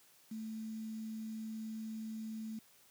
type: tone with quantisation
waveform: sine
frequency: 220.1 Hz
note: A3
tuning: 1 cent sharp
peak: -40 dBFS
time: 0.31-2.59 s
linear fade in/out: 5 ms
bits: 10
effects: white hiss -65 dBFS RMS until 2.9 s + high-pass 80 Hz 12 dB/octave